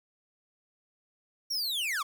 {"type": "linear sweep", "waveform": "45% pulse", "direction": "down", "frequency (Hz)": [5700, 1046.5], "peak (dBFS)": -29, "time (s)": [1.5, 2.03], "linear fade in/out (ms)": 10, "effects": ["11-bit"]}